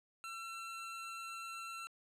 25% pulse tone, 1348 Hz, E6, 38 cents sharp, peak -40 dBFS, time 0.24-1.87 s, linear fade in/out 0 ms, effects low-pass 11000 Hz 12 dB/octave

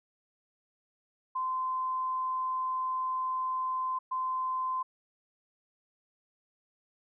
sine tone bursts at uneven times, 1033 Hz, C6, 22 cents flat, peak -29 dBFS, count 2, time 1.35-3.99 / 4.11-4.83 s, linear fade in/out 10 ms, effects none

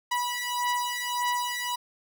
sawtooth beating tone pair, 977 / 978.7 Hz, B5 / B5, -19 / -16 cents, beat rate 1.7 Hz, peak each -26 dBFS, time 0.11-1.76 s, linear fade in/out 10 ms, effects none

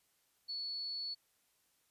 sine tone, 4419 Hz, C#8, 6 cents flat, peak -38 dBFS, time 0.48-1.15 s, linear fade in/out 20 ms, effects white hiss -75 dBFS RMS until 1.9 s + resampled to 32000 Hz

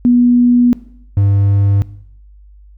sine / triangle tone pair in turn, 243.5 / 99.87 Hz, B3 / G2, -24 / +33 cents, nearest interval octave + minor third, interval 1543 cents, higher first, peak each -6 dBFS, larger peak neither, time 0.05-0.73 / 1.17-1.82 s, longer first, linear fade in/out 0 ms, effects noise-tail reverb RT60 0.7 s tail -19 dB re dry + added 50 Hz sine -38 dBFS peak until 2.77 s

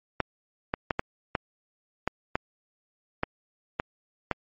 clicks, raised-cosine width 0.5 ms, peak -10 dBFS, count 10, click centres 0.203 / 0.739 / 0.908 / 0.994 / 1.352 / 2.076 / 2.355 / 3.234 / 3.799 / 4.313 s, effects MP3 32 kbps

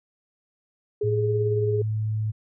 sine tone with tremolo, 417.6 Hz, G#4, 10 cents sharp, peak -21 dBFS, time 1.01-1.82 s, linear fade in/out 5 ms, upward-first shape triangle, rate 18 Hz, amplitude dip 40%
sine tone with pitch glide, 110.9 to 108.24 Hz, A2 to A2, +14 to -28 cents, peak -23 dBFS, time 1.03-2.32 s, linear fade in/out 20 ms, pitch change -42 cents, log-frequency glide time 1.3-1.88 s
effects none

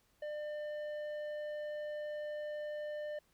sine tone with tanh clipping, 599 Hz, D5, 34 cents sharp, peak -40 dBFS, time 0.22-3.19 s, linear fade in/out 5 ms, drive 9 dB, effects pink hiss -73 dBFS RMS until 3.33 s

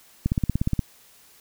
click train, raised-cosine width 5 ms, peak -9 dBFS, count 10, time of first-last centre 0.26-0.793 s, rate 16.9 Hz, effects white hiss -54 dBFS RMS until 1.4 s

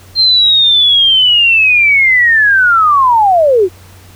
sine linear sweep, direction down, 4186 to 340 Hz, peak -5 dBFS, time 0.15-3.69 s, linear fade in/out 50 ms, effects added 92 Hz sine -37 dBFS peak until 4.15 s + pink hiss -41 dBFS RMS until 4.15 s

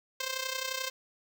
5% pulse tone with amplitude modulation, 523.3 Hz, C5, in tune, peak -18 dBFS, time 0.2-0.9 s, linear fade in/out 5 ms, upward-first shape sine, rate 31.4 Hz, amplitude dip 70%, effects none

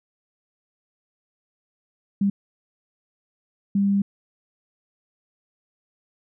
sine tone bursts at uneven times, 199.2 Hz, G3, 28 cents sharp, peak -17 dBFS, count 2, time 2.21-2.3 / 3.75-4.02 s, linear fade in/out 5 ms, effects none

